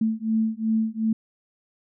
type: beating tone pair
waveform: sine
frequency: 220 / 222.7 Hz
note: A3 / A3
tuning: 0 / +21 cents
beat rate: 2.7 Hz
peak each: -24 dBFS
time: 0.01-1.13 s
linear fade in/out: 5 ms
effects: none